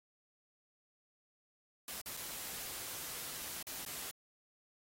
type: noise with dropouts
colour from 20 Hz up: white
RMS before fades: -44 dBFS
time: 1.88-4.11 s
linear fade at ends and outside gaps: 1 ms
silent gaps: 2.014-2.059 / 2.168-2.172 / 3.626-3.669 / 3.85-3.863 s
effects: AAC 48 kbps